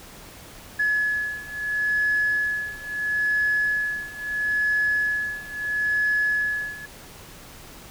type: beating tone pair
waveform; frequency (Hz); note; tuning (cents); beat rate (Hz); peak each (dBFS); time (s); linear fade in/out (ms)
sine; 1700 / 1700.75; G#6 / G#6; +40 / +41; 0.75; -25 / -23; 0.79-6.86; 10
effects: tanh soft clip ceiling -14 dBFS + pink hiss -44 dBFS RMS until 7.9 s